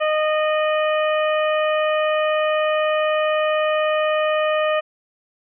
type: harmonic tone with a mistuned harmonic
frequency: 616 Hz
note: D#5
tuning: 17 cents flat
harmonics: 1 / 2 / 3 / 4 / 5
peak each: -18 / -24 / -28 / -30 / -32 dBFS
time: 0-4.81 s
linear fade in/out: 20 ms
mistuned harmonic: 5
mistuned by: -50 cents
effects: none